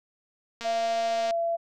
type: click train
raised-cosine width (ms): 0.2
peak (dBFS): -20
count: 163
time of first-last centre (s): 0.61-1.308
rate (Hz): 232
type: tone with pitch glide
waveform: sine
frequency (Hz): 682 to 674.9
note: F5 to E5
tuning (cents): -41 to +41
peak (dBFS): -24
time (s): 0.64-1.57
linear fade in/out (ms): 20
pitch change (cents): -18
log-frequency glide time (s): 1.07-1.39
effects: none